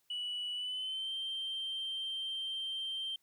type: tone with pitch glide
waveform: sine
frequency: 2949 to 3142 Hz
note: F#7 to G7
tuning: -6 to +3 cents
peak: -34 dBFS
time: 0.1-3.16 s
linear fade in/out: 5 ms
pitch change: +109 cents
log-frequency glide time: 0.54-1.13 s
effects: tanh soft clip ceiling -33 dBFS + white hiss -75 dBFS RMS until 3.22 s